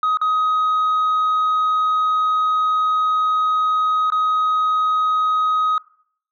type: tone with dropouts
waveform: sine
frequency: 1259 Hz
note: D#6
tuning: 20 cents sharp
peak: -13 dBFS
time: 0.03-5.78 s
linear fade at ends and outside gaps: 2 ms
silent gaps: 0.172-0.214 / 4.102-4.121 s
effects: noise-tail reverb RT60 0.6 s tail -22 dB re dry + tanh soft clip ceiling -14 dBFS